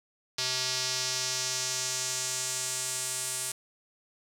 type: tone with band-pass filter sweep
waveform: square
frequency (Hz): 128.2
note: C3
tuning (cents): -35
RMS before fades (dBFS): -32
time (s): 0.38-3.52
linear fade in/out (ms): 5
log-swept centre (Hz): 4900 to 8900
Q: 2.2
effects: none